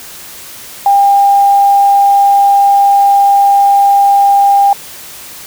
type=tone; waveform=sine; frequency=800 Hz; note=G5; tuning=35 cents sharp; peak=-4 dBFS; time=0.86-4.73 s; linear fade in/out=2 ms; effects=white hiss -30 dBFS RMS until 5.46 s